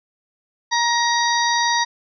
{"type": "harmonic tone with a mistuned harmonic", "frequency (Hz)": 943, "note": "A#5", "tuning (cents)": 20, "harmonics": [1, 2, 4, 5, 6], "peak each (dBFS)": [-19, -22, -25, -26, -27], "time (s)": [0.71, 1.85], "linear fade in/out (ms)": 20, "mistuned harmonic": 6, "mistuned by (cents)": 45, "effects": []}